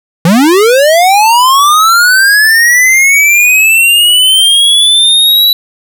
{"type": "linear sweep", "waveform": "square", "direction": "up", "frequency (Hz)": [156.8, 3951], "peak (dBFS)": -4, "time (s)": [0.25, 5.53], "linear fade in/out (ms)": 2, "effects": []}